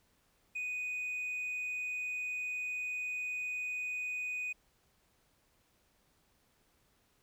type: tone with hard clipping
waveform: triangle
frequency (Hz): 2487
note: D#7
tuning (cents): -1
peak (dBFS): -34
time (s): 0.55-4.53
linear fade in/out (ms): 10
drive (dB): 1
effects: pink hiss -72 dBFS RMS until 7.22 s